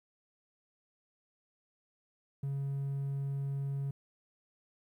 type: tone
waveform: triangle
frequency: 138.59 Hz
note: C#3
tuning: in tune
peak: -30 dBFS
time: 2.43-3.91 s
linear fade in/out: 5 ms
effects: tanh soft clip ceiling -26 dBFS + 12-bit